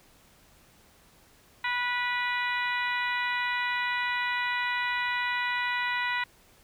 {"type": "harmonic tone", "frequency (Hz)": 489.7, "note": "B4", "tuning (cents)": -15, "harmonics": [2, 3, 4, 5, 6, 7, 8], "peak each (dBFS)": [-32, -34, -30, -36, -41, -44, -40], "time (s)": [1.64, 6.24], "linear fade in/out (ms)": 5, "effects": ["pink hiss -59 dBFS RMS until 6.63 s"]}